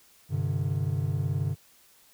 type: chord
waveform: triangle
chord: G suspended fourth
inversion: none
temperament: equal with one note detuned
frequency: 98 / 130.81 / 149.4 Hz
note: G2 / C3 / D3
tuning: 0 / 0 / +30 cents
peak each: -28 dBFS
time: 0.29-1.56 s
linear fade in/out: 50 ms
effects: white hiss -59 dBFS RMS until 2.13 s